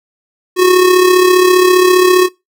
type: tone with amplitude modulation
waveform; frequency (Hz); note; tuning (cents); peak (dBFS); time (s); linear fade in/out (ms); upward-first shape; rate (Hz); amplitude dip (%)
square; 365.7; F#4; -20; -4; 0.56-2.29; 50; sine; 35; 50
effects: noise-tail reverb RT60 0.2 s tail -21 dB re dry